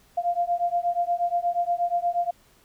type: beating tone pair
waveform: sine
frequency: 693 / 701.4 Hz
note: F5 / F5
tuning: -14 / +7 cents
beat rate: 8.4 Hz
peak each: -25 / -25 dBFS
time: 0.17-2.31 s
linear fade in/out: 10 ms
effects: pink hiss -59 dBFS RMS until 2.64 s